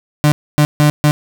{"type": "tone bursts at uneven times", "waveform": "35% pulse", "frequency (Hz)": 148.9, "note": "D3", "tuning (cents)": 24, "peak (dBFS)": -6, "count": 4, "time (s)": [[0.24, 0.32], [0.58, 0.65], [0.8, 0.9], [1.04, 1.11]], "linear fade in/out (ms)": 0, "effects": []}